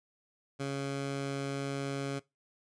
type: tone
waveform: 15% pulse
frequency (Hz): 138.59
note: C#3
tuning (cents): 0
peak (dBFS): -27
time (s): 0.59-2.2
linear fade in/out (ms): 20
effects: noise-tail reverb RT60 0.2 s tail -20 dB re dry + resampled to 22050 Hz